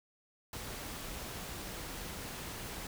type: noise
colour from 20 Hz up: pink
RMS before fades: -43 dBFS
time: 0.53-2.87 s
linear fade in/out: 2 ms
effects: none